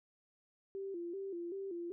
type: tone with vibrato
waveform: sine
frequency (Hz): 366.4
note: F#4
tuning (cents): -17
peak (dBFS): -39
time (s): 0.75-1.92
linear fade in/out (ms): 0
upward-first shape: square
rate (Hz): 2.6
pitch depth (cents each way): 110
effects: none